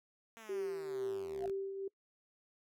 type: linear sweep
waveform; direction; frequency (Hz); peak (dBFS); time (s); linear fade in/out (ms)
5% pulse; down; 230.3 to 46.25; -40; 0.37-1.51; 0
type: tone with tremolo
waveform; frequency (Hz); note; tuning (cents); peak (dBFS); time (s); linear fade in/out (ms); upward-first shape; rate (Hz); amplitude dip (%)
sine; 390.1; G4; -8; -34; 0.49-1.88; 5; triangle; 2.2; 55
type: tone with exponential growth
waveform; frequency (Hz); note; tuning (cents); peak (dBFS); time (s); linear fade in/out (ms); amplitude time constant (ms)
sine; 698.5; F5; 0; -36; 1.35-1.46; 5; 23
effects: noise-tail reverb RT60 0.1 s tail -24 dB re dry